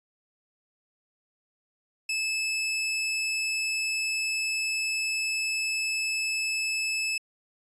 sawtooth tone, 2610 Hz, E7, 18 cents flat, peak -23 dBFS, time 2.09-7.18 s, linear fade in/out 5 ms, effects resampled to 22050 Hz

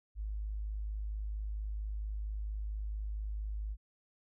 sine tone, 52.2 Hz, G#1, 10 cents sharp, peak -35 dBFS, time 0.15-3.77 s, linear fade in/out 50 ms, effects none

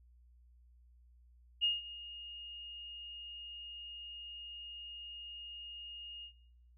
sine tone with ADSR envelope, 2848 Hz, F7, 33 cents sharp, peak -27 dBFS, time 1.61-6.33 s, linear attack 29 ms, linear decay 170 ms, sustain -18 dB, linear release 91 ms, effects noise-tail reverb RT60 0.7 s tail -17 dB re dry + added 60 Hz sine -60 dBFS peak until 6.77 s

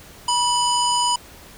harmonic tone with a mistuned harmonic, 994 Hz, B5, 11 cents sharp, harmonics 1 / 3 / 5 / 7 / 9, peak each -19 / -24 / -26 / -27 / -29 dBFS, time 0.28-1.16 s, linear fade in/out 5 ms, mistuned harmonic 1, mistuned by -44 cents, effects pink hiss -44 dBFS RMS until 1.57 s

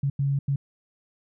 sine tone bursts at uneven times, 139.2 Hz, C#3, 8 cents sharp, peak -21 dBFS, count 3, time 0.03-0.1 / 0.19-0.39 / 0.48-0.56 s, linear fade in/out 5 ms, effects none

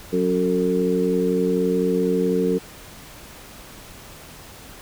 harmonic tone with a mistuned harmonic, 91.8 Hz, F#2, 13 cents flat, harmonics 2 / 3 / 4 / 5, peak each -23 / -25 / -25 / -21 dBFS, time 0.12-2.59 s, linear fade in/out 20 ms, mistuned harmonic 5, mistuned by -29 cents, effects pink hiss -42 dBFS RMS until 4.81 s

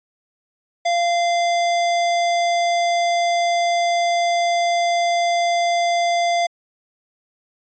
square tone, 691 Hz, F5, 19 cents flat, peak -17 dBFS, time 0.85-6.47 s, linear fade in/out 10 ms, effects resampled to 16000 Hz

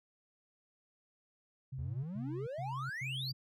sine tone bursts, 132.3 Hz, C3, 20 cents sharp, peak -39 dBFS, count 4, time 1.72-3.33 s, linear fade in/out 10 ms, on 320 ms, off 110 ms
triangle exponential sweep, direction up, 73.42 to 4838 Hz, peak -37 dBFS, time 1.78-3.32 s, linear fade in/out 10 ms
effects none

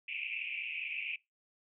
white band-pass noise, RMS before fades -39 dBFS, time 0.08-1.16 s, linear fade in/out 5 ms, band 2300 to 2700 Hz, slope 96 dB/octave, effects noise-tail reverb RT60 0.2 s tail -23 dB re dry

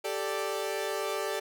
sawtooth chord, G suspended second, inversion none, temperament equal, 392 / 440 / 587.3 Hz, G4 / A4 / D5, 0 / 0 / 0 cents, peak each -31 dBFS, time 0.04-1.4 s, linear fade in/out 10 ms, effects none

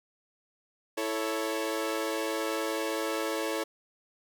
sawtooth chord, A major, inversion second, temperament equal, 329.6 / 440 / 554.4 Hz, E4 / A4 / C#5, 0 / 0 / 0 cents, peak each -30 dBFS, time 0.97-3.64 s, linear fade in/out 10 ms, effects none

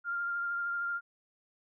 sine tone with vibrato, 1396.9 Hz, F6, in tune, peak -31 dBFS, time 0.04-1.01 s, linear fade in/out 50 ms, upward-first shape sine, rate 13 Hz, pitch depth 14 cents each way, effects none

